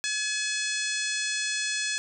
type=harmonic tone; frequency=850 Hz; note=G#5; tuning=40 cents sharp; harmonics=2 / 3 / 4 / 5 / 6 / 7 / 8 / 9 / 10; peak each=-32 / -34 / -35 / -36 / -37 / -37 / -38 / -39 / -39 dBFS; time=0.04-1.98 s; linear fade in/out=0 ms; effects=none